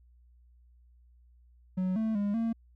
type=tone with pitch steps; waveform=triangle; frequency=185.2 / 221 / 203.5 / 228 Hz; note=F#3 / A3 / G#3 / A#3; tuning=+2 / +8 / -35 / -38 cents; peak=-25 dBFS; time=1.77-2.53 s; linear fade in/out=10 ms; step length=190 ms; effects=added 60 Hz sine -57 dBFS peak until 2.75 s